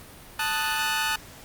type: chord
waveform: 20% pulse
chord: D# diminished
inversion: second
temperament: equal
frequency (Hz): 880 / 1244.5 / 1480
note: A5 / D#6 / F#6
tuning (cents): 0 / 0 / 0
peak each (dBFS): -23 / -26 / -23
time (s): 0.39-1.16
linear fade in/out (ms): 5
effects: pink hiss -46 dBFS RMS until 1.44 s + Opus 48 kbps